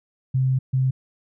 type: tone bursts at uneven times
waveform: sine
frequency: 130.81 Hz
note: C3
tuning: in tune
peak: -17 dBFS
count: 2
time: 0.34-0.59 / 0.73-0.91 s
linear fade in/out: 10 ms
effects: none